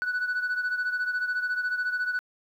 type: beating tone pair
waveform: sine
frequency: 1480 / 1494 Hz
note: F#6 / F#6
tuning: 0 / +16 cents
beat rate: 14 Hz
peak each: -25 / -30 dBFS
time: 0.02-2.19 s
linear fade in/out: 0 ms
effects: tanh soft clip ceiling -23 dBFS + 10-bit